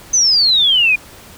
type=exponential sweep; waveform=sine; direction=down; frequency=6272 to 2400 Hz; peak=-9 dBFS; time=0.13-0.96 s; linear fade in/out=10 ms; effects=pink hiss -39 dBFS RMS until 1.37 s